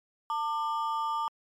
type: ring-modulated tone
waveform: triangle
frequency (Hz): 1046.5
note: C6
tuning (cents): 0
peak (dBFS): -23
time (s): 0.3-1.28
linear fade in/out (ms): 0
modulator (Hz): 147
effects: MP3 64 kbps